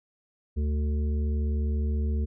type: harmonic tone with a mistuned harmonic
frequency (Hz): 73.8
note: D2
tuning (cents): +9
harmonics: 1 / 3 / 5 / 6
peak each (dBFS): -24 / -35 / -42 / -44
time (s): 0.56-2.26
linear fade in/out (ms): 20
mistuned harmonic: 6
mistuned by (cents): +21
effects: none